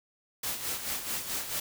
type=noise with tremolo; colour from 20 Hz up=white; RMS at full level=-32 dBFS; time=0.43-1.6 s; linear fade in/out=5 ms; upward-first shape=sine; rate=4.6 Hz; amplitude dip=60%; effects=none